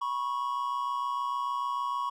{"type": "tone pair together", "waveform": "triangle", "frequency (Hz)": [977, 1103.6], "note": ["B5", "C#6"], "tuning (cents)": [-19, -8], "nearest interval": "major second", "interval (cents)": 211, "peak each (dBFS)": [-31, -29], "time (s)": [0.01, 2.1], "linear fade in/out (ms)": 10, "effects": []}